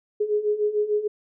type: beating tone pair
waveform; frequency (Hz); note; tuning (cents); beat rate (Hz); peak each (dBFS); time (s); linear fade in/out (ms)
sine; 415.1 / 421.8; G#4 / G#4; -1 / +27; 6.7; -26 / -22; 0.2-1.08; 10
effects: none